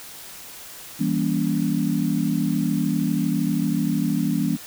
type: chord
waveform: sine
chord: E diminished seventh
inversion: none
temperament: just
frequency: 164.81 / 197.78 / 237.3 / 284.8 Hz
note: E3 / G3 / Bb3 / Db4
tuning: 0 / +16 / +31 / +47 cents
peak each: -25 dBFS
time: 0.99-4.57 s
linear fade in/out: 20 ms
effects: white hiss -40 dBFS RMS until 4.66 s